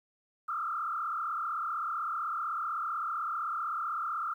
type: tone with frequency modulation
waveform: sine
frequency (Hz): 1286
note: E6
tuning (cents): -43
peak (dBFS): -31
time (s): 0.48-4.34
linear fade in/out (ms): 10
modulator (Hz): 35.8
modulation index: 2.8
effects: 11-bit